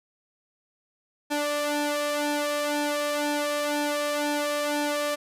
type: tone with flanger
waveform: sawtooth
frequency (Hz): 293.7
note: D4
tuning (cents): 0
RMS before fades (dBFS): -27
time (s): 1.3-5.16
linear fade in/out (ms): 20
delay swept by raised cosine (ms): 1.2 to 1.81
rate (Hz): 2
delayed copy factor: +0.75
effects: resampled to 32000 Hz